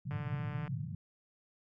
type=band-pass noise; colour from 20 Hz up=pink; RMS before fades=-38 dBFS; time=0.05-0.95 s; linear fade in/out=5 ms; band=110 to 160 Hz; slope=48 dB/octave
type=click train; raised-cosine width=0.5 ms; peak=-32 dBFS; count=85; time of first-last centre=0.11-0.678 s; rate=148 Hz
effects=none